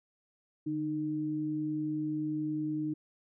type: tone pair together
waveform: sine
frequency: 148.2 / 306.9 Hz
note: D3 / D#4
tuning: +16 / -24 cents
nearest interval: octave + minor second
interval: 1260 cents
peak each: -39 / -31 dBFS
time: 0.66-2.94 s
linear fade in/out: 10 ms
effects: none